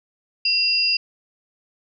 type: tone pair together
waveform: sine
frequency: 2728 / 4861 Hz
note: F7 / D#8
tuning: -41 / -41 cents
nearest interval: minor seventh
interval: 1000 cents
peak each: -22 / -18 dBFS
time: 0.45-0.97 s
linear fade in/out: 5 ms
effects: none